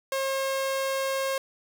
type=tone; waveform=sawtooth; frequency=538 Hz; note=C5; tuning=48 cents sharp; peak=-22 dBFS; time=0.12-1.38 s; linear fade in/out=2 ms; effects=9-bit